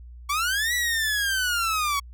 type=linear two-way sweep; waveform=sawtooth; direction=up then down; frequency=1108.7 to 1967 to 1108.7 Hz; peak=-19 dBFS; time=0.29-2 s; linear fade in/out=10 ms; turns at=0.74 s; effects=added 60 Hz sine -40 dBFS peak until 2.13 s